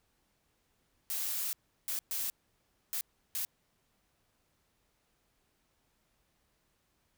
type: noise bursts at uneven times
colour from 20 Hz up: blue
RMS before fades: -35 dBFS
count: 5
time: 1.1-1.53 / 1.88-1.99 / 2.11-2.3 / 2.93-3.01 / 3.35-3.45 s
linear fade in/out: 0 ms
effects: pink hiss -75 dBFS RMS until 7.17 s